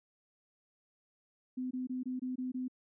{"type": "tone bursts", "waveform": "sine", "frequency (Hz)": 254.6, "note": "C4", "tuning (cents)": -47, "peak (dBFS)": -34, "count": 7, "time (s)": [1.57, 2.682], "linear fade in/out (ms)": 10, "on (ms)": 140, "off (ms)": 22, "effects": []}